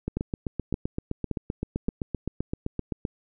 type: two click trains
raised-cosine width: 3 ms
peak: -14 / -15 dBFS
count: 4 / 24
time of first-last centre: 0.17-1.884 / 0.08-3.052 s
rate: 1.75 / 7.74 Hz
effects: none